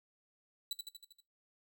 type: tone with echo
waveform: sawtooth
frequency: 3952 Hz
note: B7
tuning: in tune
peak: -32 dBFS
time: 0.71-0.73 s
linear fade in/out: 2 ms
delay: 79 ms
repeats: 6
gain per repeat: -4 dB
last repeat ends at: 1.204 s
effects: noise-tail reverb RT60 0.2 s tail -18 dB re dry